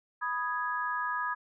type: chord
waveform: sine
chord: G# minor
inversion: first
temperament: equal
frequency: 987.8 / 1244.5 / 1661.2 Hz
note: B5 / D#6 / G#6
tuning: 0 / 0 / 0 cents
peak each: -34 dBFS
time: 0.21-1.35 s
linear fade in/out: 20 ms
effects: none